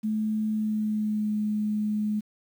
sine tone with pitch glide, 215.7 to 211.5 Hz, A3 to G#3, -34 to +32 cents, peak -24 dBFS, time 0.03-2.21 s, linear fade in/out 20 ms, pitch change -34 cents, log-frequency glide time 0.51-1.33 s, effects 9-bit

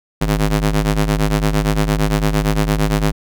sawtooth ring-modulated tone, 103.83 Hz, G#2, in tune, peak -7 dBFS, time 0.21-3.12 s, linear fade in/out 10 ms, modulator 56.3 Hz, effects none

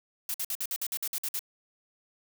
blue noise bursts, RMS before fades -32 dBFS, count 11, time 0.29-1.392 s, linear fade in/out 2 ms, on 52 ms, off 53 ms, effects none

